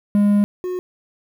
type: tone pair in turn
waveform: triangle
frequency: 204.7 / 363.6 Hz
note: G#3 / F#4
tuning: -25 / -30 cents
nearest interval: minor seventh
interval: 995 cents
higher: second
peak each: -10 / -20 dBFS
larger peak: first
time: 0.15-0.44 / 0.64-0.79 s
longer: first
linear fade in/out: 0 ms
effects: 8-bit